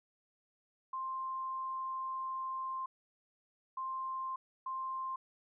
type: tone bursts at uneven times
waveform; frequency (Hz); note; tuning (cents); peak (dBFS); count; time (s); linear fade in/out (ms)
sine; 1051; C6; +7; -36; 3; 0.93-2.86 / 3.77-4.36 / 4.66-5.16; 5
effects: none